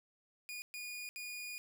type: tone bursts at uneven times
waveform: sawtooth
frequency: 2447 Hz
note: D#7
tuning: 29 cents flat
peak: -39 dBFS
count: 3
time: 0.49-0.62 / 0.74-1.09 / 1.16-1.58 s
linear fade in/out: 0 ms
effects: none